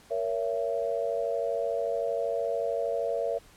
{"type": "chord", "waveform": "sine", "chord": "A# diminished", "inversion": "none", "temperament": "just", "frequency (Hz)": [466.2, 559.4, 671.3], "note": ["A#4", "C#5", "E5"], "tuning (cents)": [0, 16, 31], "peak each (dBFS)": -31, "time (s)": [0.1, 3.39], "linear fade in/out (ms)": 20, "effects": ["pink hiss -56 dBFS RMS until 3.56 s", "low-pass 12000 Hz 12 dB/octave"]}